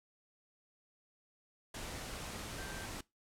sine tone in noise, 1568 Hz, G6, in tune, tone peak -48 dBFS, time 2.58-2.86 s, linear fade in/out 5 ms, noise pink, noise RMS -44 dBFS, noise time 1.74-3.01 s, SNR -7 dB, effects noise-tail reverb RT60 0.2 s tail -21 dB re dry + low-pass 11000 Hz 12 dB/octave

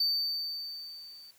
triangle tone with level ramp, 4579 Hz, D8, 45 cents flat, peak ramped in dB -23 to -48 dBFS, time 0-1.31 s, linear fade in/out 5 ms, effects white hiss -63 dBFS RMS until 1.38 s

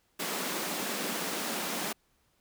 pink high-pass noise, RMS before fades -34 dBFS, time 0.19-1.93 s, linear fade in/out 10 ms, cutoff 180 Hz, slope 48 dB/octave, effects pink hiss -71 dBFS RMS until 2.4 s

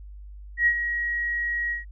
sine tone with ADSR envelope, 1900 Hz, A#6, 33 cents sharp, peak -15 dBFS, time 0.57-1.85 s, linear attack 94 ms, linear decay 70 ms, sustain -9 dB, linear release 140 ms, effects added 50 Hz sine -39 dBFS peak until 1.91 s

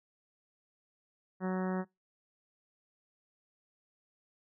harmonic tone, 185.9 Hz, F#3, 8 cents sharp, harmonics 1 / 2 / 3 / 4 / 5 / 6 / 7 / 8 / 9 / 10, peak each -32 / -38 / -42 / -44 / -46 / -48 / -49 / -50 / -51 / -52 dBFS, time 1.4-1.85 s, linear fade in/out 50 ms, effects noise-tail reverb RT60 0.2 s tail -25 dB re dry

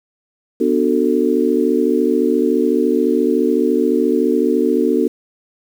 sine chord, B minor seventh, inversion none, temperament just, 246.9 / 296.3 / 370.4 / 444.5 Hz, B3 / D4 / F#4 / A4, 0 / +15 / +2 / +18 cents, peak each -18 dBFS, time 0.6-5.08 s, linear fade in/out 10 ms, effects 7-bit

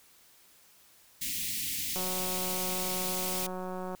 white band-stop noise, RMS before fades -34 dBFS, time 1.21-3.47 s, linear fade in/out 10 ms, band 310 to 2000 Hz, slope 48 dB/octave
click train, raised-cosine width 1 ms, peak -25 dBFS, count 367, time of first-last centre 1.96-3.949 s, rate 184 Hz
effects white hiss -60 dBFS RMS until 4 s

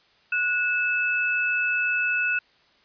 sine tone pair together, 1467.1 / 2614 Hz, F#6 / E7, -15 / -15 cents, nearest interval minor seventh, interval 1000 cents, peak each -24 dBFS, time 0.32-2.39 s, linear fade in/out 5 ms, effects white hiss -60 dBFS RMS until 2.84 s + resampled to 11025 Hz

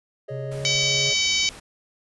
triangle chord, Ab suspended fourth, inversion none, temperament equal, 415.3 / 554.4 / 622.3 Hz, Ab4 / Db5 / Eb5, 0 / 0 / 0 cents, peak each -34 dBFS, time 0.28-1.14 s, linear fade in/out 10 ms
triangle tone with pitch glide, 130.81 to 137.95 Hz, C3 to C#3, 0 to -8 cents, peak -28 dBFS, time 0.3-1.11 s, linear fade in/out 20 ms, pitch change +92 cents, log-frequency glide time 0.42-0.65 s
pink noise, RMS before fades -42 dBFS, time 0.51-1.6 s, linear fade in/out 10 ms
harmonic tone, 760 Hz, F#5, 46 cents sharp, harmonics 3 / 4 / 5 / 6 / 7 / 8 / 9, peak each -25 / -26 / -27 / -28 / -28 / -29 / -30 dBFS, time 0.65-1.49 s, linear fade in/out 0 ms
effects resampled to 24000 Hz

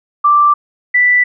sine tone pair in turn, 1174.7 / 1975.6 Hz, D6 / B6, 0 / 0 cents, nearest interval major sixth, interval 900 cents, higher second, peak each -6 / -7 dBFS, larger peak first, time 0.24-0.54 / 0.94-1.24 s, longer neither, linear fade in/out 10 ms, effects none

